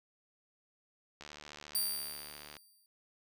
click train, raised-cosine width 0.2 ms, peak -30 dBFS, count 102, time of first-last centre 1.21-2.568 s, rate 74.4 Hz
5% pulse tone with exponential decay, 4699 Hz, D8, in tune, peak -22 dBFS, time 1.75-2.86 s, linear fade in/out 1 ms, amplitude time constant 240 ms
effects none

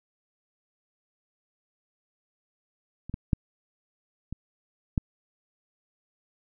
clicks, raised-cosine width 5 ms, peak -26 / -19 / -9 / -22 / -11 dBFS, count 5, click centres 3.096 / 3.141 / 3.332 / 4.326 / 4.978 s, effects none

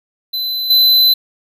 square tone with level steps, 4027 Hz, B7, 33 cents sharp, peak -18 / -8 dBFS, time 0.33-1.14 s, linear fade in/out 10 ms, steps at 0.7 s, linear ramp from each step 5 ms, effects none

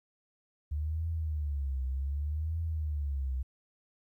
sine tone with vibrato, 73.1 Hz, D2, 7 cents flat, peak -30 dBFS, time 0.71-3.43 s, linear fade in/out 10 ms, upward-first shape triangle, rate 0.66 Hz, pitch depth 220 cents each way, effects 12-bit

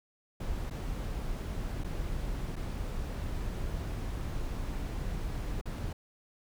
brown noise with dropouts, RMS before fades -35 dBFS, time 0.4-5.93 s, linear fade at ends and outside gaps 5 ms, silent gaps 0.7-0.708 / 1.838-1.844 / 2.558-2.563 / 5.613-5.656 s, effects none

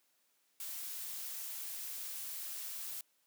blue noise, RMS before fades -43 dBFS, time 0.6-3.01 s, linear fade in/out 2 ms, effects white hiss -75 dBFS RMS until 3.26 s + high-pass 200 Hz 12 dB/octave

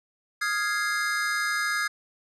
square chord, F minor seventh, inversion third, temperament equal, 1244.5 / 1396.9 / 1661.2 / 2093 Hz, Eb6 / F6 / Ab6 / C7, 0 / 0 / 0 / 0 cents, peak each -33 / -33 / -28 / -33 dBFS, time 0.41-1.88 s, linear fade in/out 10 ms, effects low-pass 10000 Hz 12 dB/octave

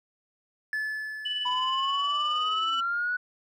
triangle tone with exponential decay, 1730 Hz, A6, 30 cents flat, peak -24 dBFS, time 0.73-2.76 s, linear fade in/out 1 ms, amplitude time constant 440 ms
sine tone with tremolo, 2971 Hz, F#7, 6 cents sharp, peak -26 dBFS, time 1.25-2.81 s, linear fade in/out 10 ms, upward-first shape sine, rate 19 Hz, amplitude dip 40%
sine exponential sweep, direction up, 986 to 1485 Hz, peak -25 dBFS, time 1.45-3.17 s, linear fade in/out 10 ms
effects tanh soft clip ceiling -19 dBFS

